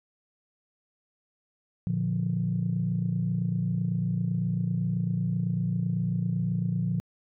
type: chord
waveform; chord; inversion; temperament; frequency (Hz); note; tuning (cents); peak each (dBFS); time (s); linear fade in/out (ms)
sine; Bb major; none; equal; 116.54 / 146.83 / 174.61; Bb2 / D3 / F3; 0 / 0 / 0; -29 / -31 / -27; 1.87-7; 0
effects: tanh soft clip ceiling -17 dBFS